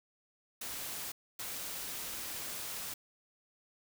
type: noise bursts at uneven times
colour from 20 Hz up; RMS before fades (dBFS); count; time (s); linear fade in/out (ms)
white; -41; 2; 0.61-1.12 / 1.39-2.94; 5
effects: none